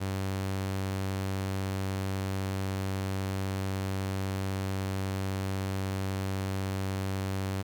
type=tone; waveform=sawtooth; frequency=96.2 Hz; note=G2; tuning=32 cents flat; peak=-26 dBFS; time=0-7.63 s; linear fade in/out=20 ms; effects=10-bit